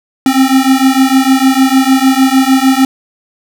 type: beating tone pair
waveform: square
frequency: 261.6 / 268.2 Hz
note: C4 / C4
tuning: 0 / +43 cents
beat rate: 6.6 Hz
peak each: -10 dBFS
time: 0.26-2.85 s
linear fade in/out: 2 ms
effects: none